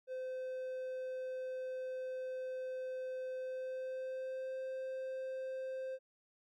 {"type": "tone with pitch glide", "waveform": "triangle", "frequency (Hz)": [515, 523.1], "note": ["C5", "C5"], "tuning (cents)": [-28, -1], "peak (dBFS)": -37, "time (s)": [0.07, 5.99], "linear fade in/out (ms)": 50, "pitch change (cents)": 27, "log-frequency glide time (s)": [3.37, 4.59], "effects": []}